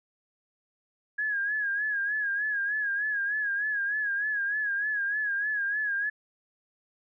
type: tone with vibrato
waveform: sine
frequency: 1661.2 Hz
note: G#6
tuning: in tune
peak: -26 dBFS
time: 1.18-6.1 s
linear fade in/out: 10 ms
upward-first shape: sine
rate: 3.3 Hz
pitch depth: 71 cents each way
effects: none